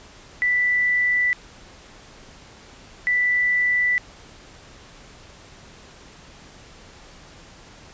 sine tone pair in turn, 1975.5 / 1975.5 Hz, B6 / B6, 0 / 0 cents, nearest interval unison, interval 0 cents, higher neither, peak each -17 dBFS, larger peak neither, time 0.42-1.33 / 3.07-3.98 s, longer neither, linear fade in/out 0 ms, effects pink hiss -46 dBFS RMS until 7.93 s + resampled to 16000 Hz

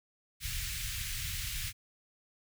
pink band-stop noise, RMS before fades -37 dBFS, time 0.4-1.73 s, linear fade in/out 50 ms, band 120 to 1900 Hz, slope 24 dB/octave, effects none

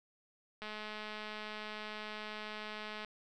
click train, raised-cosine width 0.3 ms, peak -28 dBFS, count 518, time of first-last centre 0.62-3.047 s, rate 213 Hz, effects none

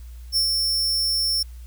40% pulse tone with ADSR envelope, 5400 Hz, E8, 41 cents sharp, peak -16 dBFS, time 0.32-1.43 s, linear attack 47 ms, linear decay 99 ms, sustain -3 dB, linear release 6 ms, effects added 60 Hz sine -36 dBFS peak until 1.66 s + white hiss -56 dBFS RMS until 1.66 s

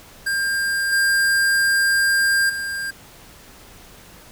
square tone with level steps, 1599 Hz, G6, 34 cents sharp, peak -20 / -16 / -25 dBFS, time 0.26-2.91 s, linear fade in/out 10 ms, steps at 0.92 / 2.49 s, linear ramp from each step 10 ms, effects pink hiss -45 dBFS RMS until 4.31 s

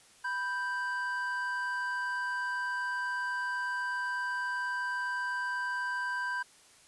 triangle tone pair together, 987.8 / 1568 Hz, B5 / G6, 0 / 0 cents, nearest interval minor sixth, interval 800 cents, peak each -34 / -31 dBFS, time 0.24-6.43 s, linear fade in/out 10 ms, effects white hiss -59 dBFS RMS until 6.87 s + resampled to 24000 Hz

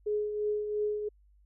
sine tone with tremolo, 420 Hz, G#4, 19 cents sharp, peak -26 dBFS, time 0.06-1.09 s, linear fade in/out 10 ms, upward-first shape triangle, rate 2.9 Hz, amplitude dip 55%, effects added 50 Hz sine -59 dBFS peak until 1.45 s

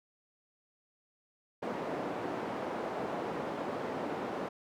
white band-pass noise, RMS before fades -37 dBFS, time 1.62-4.49 s, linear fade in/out 10 ms, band 220 to 670 Hz, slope 12 dB/octave, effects none

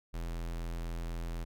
square tone, 42.01 Hz, E1, 34 cents sharp, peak -36 dBFS, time 0.13-1.45 s, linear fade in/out 20 ms, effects none

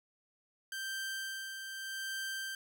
sawtooth tone with tremolo, 1568 Hz, G6, in tune, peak -33 dBFS, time 0.72-2.55 s, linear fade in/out 2 ms, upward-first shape sine, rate 0.83 Hz, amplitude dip 45%, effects none

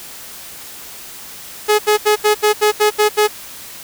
sawtooth tone bursts, 422.3 Hz, G#4, 29 cents sharp, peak -6 dBFS, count 9, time 1.68-3.278 s, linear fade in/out 20 ms, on 110 ms, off 76 ms, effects white hiss -34 dBFS RMS until 3.83 s

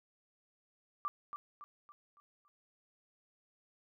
sine tone with echo, 1174.7 Hz, D6, in tune, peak -33 dBFS, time 1.05-1.08 s, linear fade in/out 0 ms, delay 280 ms, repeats 5, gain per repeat -7 dB, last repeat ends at 2.48 s, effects none

